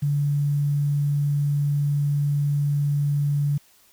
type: tone with quantisation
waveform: sine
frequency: 144.3 Hz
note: D3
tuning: 30 cents flat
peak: -19 dBFS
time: 0.02-3.58 s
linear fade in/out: 10 ms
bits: 8
effects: white hiss -57 dBFS RMS until 3.92 s